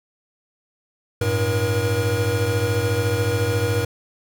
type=tone cluster; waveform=square; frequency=97.2 / 111.2 / 477 Hz; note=G2 / A2 / A#4; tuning=-14 / +19 / +40 cents; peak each=-24 dBFS; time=1.21-3.85 s; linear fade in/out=5 ms; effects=none